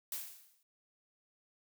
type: noise with exponential decay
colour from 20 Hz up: blue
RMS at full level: -37 dBFS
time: 0.12-0.63 s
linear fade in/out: 2 ms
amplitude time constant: 110 ms
effects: none